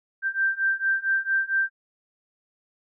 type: beating tone pair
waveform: sine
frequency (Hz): 1568 / 1572.4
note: G6 / G6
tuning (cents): 0 / +5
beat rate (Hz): 4.4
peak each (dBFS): -25 / -24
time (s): 0.22-1.7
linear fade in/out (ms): 50
effects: none